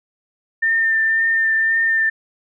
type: tone with vibrato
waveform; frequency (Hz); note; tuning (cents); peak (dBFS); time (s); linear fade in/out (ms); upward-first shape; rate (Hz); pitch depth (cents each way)
sine; 1800; A6; +39; -14; 0.62-2.1; 10; triangle; 1.9; 18
effects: none